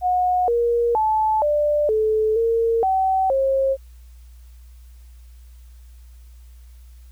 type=tone with pitch steps; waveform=sine; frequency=727 / 472.4 / 868 / 592 / 434.4 / 458.3 / 762 / 538 Hz; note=F#5 / A#4 / A5 / D5 / A4 / A#4 / G5 / C5; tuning=-31 / +23 / -24 / +14 / -22 / -29 / -49 / +48 cents; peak=-16 dBFS; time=0.01-3.77 s; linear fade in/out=50 ms; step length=470 ms; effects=added 60 Hz sine -41 dBFS peak until 7.11 s + white hiss -60 dBFS RMS until 7.11 s

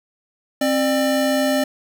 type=tone pair together; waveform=square; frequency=265.5 / 598 Hz; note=C4 / D5; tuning=+25 / +31 cents; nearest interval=octave + major second; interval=1406 cents; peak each=-20 dBFS; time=0.61-1.64 s; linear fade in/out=5 ms; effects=none

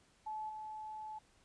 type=tone with level steps; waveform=sine; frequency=863 Hz; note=A5; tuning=34 cents flat; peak=-39 / -43 dBFS; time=0.26-1.19 s; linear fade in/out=10 ms; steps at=0.49 s; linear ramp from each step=5 ms; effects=pink hiss -69 dBFS RMS until 1.44 s + resampled to 22050 Hz

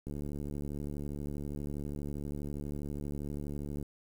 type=click train; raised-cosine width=3 ms; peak=-27 dBFS; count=273; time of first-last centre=0.07-3.827 s; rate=72.4 Hz; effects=9-bit

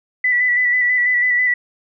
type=tone with vibrato; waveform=sine; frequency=1975.5 Hz; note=B6; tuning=in tune; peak=-13 dBFS; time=0.24-1.54 s; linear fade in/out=5 ms; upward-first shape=square; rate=6.1 Hz; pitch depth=23 cents each way; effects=none

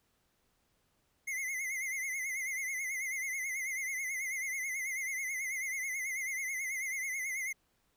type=tone with vibrato; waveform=square; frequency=2093 Hz; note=C7; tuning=in tune; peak=-35 dBFS; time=1.27-7.53 s; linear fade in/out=10 ms; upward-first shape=triangle; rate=9.2 Hz; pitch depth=100 cents each way; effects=pink hiss -75 dBFS RMS until 7.96 s

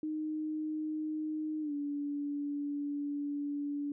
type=tone with pitch glide; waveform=sine; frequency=308.9 to 288.2 Hz; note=D#4 to D4; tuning=-12 to -33 cents; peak=-33 dBFS; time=0.03-3.92 s; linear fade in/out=2 ms; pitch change=-121 cents; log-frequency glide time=1.61-1.73 s; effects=none

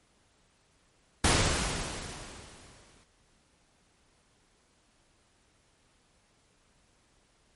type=noise with exponential decay; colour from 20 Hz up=pink; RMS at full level=-22 dBFS; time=1.24-3.04 s; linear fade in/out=5 ms; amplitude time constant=390 ms; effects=pink hiss -67 dBFS RMS until 7.55 s + MP3 48 kbps

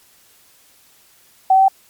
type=tone with pitch steps; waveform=sine; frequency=761 / 767.6 / 774.3 Hz; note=F#5 / G5 / G5; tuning=+48 / -37 / -22 cents; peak=-8 dBFS; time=1.5-1.683 s; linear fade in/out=5 ms; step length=61 ms; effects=white hiss -52 dBFS RMS until 1.89 s + MP3 96 kbps

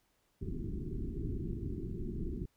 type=low-pass noise; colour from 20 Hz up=pink; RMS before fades=-38 dBFS; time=0.41-2.46 s; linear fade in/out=10 ms; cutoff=400 Hz; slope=96 dB/octave; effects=pink hiss -75 dBFS RMS until 2.56 s

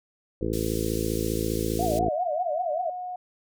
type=harmonic tone; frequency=55 Hz; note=A1; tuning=in tune; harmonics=1 / 2 / 3 / 4 / 5 / 6 / 7 / 8 / 9; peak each=-33 / -33 / -36 / -34 / -37 / -31 / -33 / -33 / -35 dBFS; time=0.41-2.09 s; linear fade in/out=5 ms
type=band-pass noise; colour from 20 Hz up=white; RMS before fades=-39 dBFS; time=0.53-1.99 s; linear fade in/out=2 ms; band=3400 to 14000 Hz; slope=12 dB/octave
type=tone with vibrato; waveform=sine; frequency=659.3 Hz; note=E5; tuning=in tune; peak=-25 dBFS; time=1.79-2.9 s; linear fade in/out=5 ms; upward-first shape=triangle; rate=5.1 Hz; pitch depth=240 cents each way
type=tone with pitch glide; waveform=sine; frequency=722 to 726.2 Hz; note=F#5 to F#5; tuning=-43 to -33 cents; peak=-31 dBFS; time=1.91-3.16 s; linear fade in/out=5 ms; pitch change=+10 cents; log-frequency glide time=2.71-2.99 s
effects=none

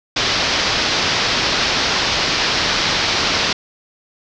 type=low-pass noise; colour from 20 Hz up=white; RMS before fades=-18 dBFS; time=0.16-3.53 s; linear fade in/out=5 ms; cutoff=5500 Hz; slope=48 dB/octave; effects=none

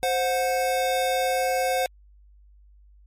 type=tone pair together; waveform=square; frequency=522 / 731 Hz; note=C5 / F#5; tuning=-4 / -21 cents; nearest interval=tritone; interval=583 cents; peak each=-25 dBFS; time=0.03-1.86 s; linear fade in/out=0 ms; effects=added 50 Hz sine -50 dBFS peak until 3.06 s + MP3 64 kbps

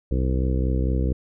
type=harmonic tone; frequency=64.4 Hz; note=C2; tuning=27 cents flat; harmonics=1 / 2 / 3 / 4 / 5 / 6 / 7 / 8; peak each=-21 / -27 / -31 / -32 / -32 / -38 / -34 / -37 dBFS; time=0.11-1.13 s; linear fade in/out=5 ms; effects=none

